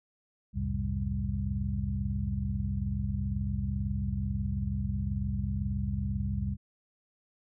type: tone cluster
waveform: sine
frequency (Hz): 65 / 87.2 / 105.5 / 133 / 198.6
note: C2 / F2 / G#2 / C3 / G3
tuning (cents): -11 / -2 / +28 / +29 / +23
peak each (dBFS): -34 / -35 / -37 / -36 / -35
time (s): 0.53-6.57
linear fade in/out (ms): 50
effects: none